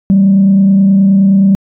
sine tone with frequency modulation, 194.9 Hz, G3, 10 cents flat, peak -3 dBFS, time 0.1-1.55 s, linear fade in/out 0 ms, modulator 29.5 Hz, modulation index 0.27, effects tanh soft clip ceiling -1 dBFS

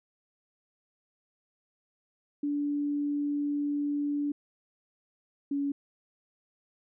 sine tone pair in turn, 289.8 / 282.4 Hz, D4 / C#4, -23 / +32 cents, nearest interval unison, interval 45 cents, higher first, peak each -27 dBFS, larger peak neither, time 2.43-4.32 / 5.51-5.72 s, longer first, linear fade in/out 5 ms, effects none

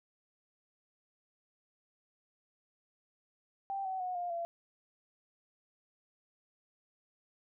sine tone with pitch steps, 784 / 756.9 / 730.7 / 705.4 / 680.9 Hz, G5 / F#5 / F#5 / F5 / F5, 0 / +39 / -22 / +17 / -44 cents, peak -34 dBFS, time 3.7-4.45 s, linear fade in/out 0 ms, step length 150 ms, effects none

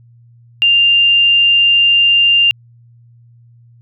sine tone, 2794 Hz, F7, in tune, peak -7 dBFS, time 0.62-2.51 s, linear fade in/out 0 ms, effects added 118 Hz sine -42 dBFS peak until 3.81 s

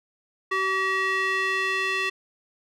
square tone with band-pass filter sweep, 381.9 Hz, G4, 45 cents flat, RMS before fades -25 dBFS, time 0.51-2.1 s, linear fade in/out 10 ms, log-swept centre 1600 to 2400 Hz, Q 2.3, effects none

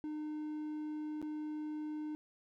triangle tone with dropouts, 304.3 Hz, D#4, 38 cents flat, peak -36 dBFS, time 0.04-2.15 s, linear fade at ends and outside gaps 0 ms, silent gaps 1.216-1.226 s, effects none

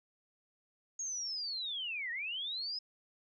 sine linear two-way sweep, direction down then up, 6645 to 1815 to 5140 Hz, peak -36 dBFS, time 0.99-2.79 s, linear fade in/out 5 ms, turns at 2.11 s, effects none

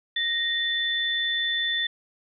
sine tone pair together, 1864.7 / 3515 Hz, A#6 / A7, 0 / -2 cents, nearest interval major seventh, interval 1098 cents, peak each -27 / -25 dBFS, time 0.16-1.87 s, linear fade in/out 5 ms, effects none

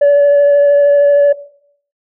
sine tone with vibrato, 573 Hz, D5, 43 cents flat, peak -3 dBFS, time 0.01-1.33 s, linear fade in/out 10 ms, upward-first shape triangle, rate 13 Hz, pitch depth 15 cents each way, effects noise-tail reverb RT60 0.6 s tail -17 dB re dry + tanh soft clip ceiling -4 dBFS

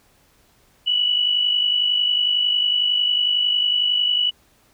sine tone pair together, 2901 / 2952 Hz, F#7 / F#7, -35 / -5 cents, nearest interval unison, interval 30 cents, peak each -25 / -17 dBFS, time 0.86-4.31 s, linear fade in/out 20 ms, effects pink hiss -58 dBFS RMS until 4.73 s

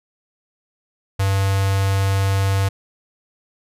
square tone with notch filter, 97.6 Hz, G2, 7 cents flat, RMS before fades -18 dBFS, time 1.19-2.69 s, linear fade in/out 10 ms, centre 260 Hz, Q 1, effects resampled to 32000 Hz

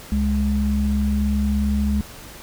sine tone pair together, 69.3 / 207.7 Hz, C#2 / G#3, 0 / 0 cents, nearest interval octave + perfect fifth, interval 1900 cents, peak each -20 dBFS, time 0.12-2.01 s, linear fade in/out 0 ms, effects pink hiss -40 dBFS RMS until 2.42 s

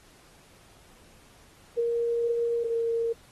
sine tone pair in turn, 468.8 / 461.3 Hz, A#4 / A#4, +10 / -18 cents, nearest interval unison, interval 28 cents, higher first, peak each -24 dBFS, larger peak neither, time 1.77-2.64 / 2.64-3.13 s, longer first, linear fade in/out 10 ms, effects pink hiss -57 dBFS RMS until 3.31 s + AAC 32 kbps

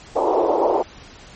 pink band-pass noise, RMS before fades -18 dBFS, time 0.15-0.83 s, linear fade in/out 20 ms, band 340 to 960 Hz, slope 48 dB/octave, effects pink hiss -43 dBFS RMS until 1.35 s + MP3 32 kbps

